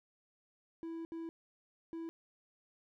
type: tone bursts at uneven times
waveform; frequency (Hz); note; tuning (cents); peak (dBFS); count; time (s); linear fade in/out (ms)
triangle; 329.6; E4; 0; -38; 3; 0.83-1.05 / 1.12-1.29 / 1.93-2.09; 0
effects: none